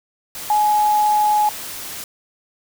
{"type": "tone in noise", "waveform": "sine", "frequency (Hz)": 842, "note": "G#5", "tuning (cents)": 24, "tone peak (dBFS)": -13, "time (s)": [0.5, 1.49], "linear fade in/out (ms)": 2, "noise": "white", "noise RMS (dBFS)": -31, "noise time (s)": [0.35, 2.04], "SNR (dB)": 15, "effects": []}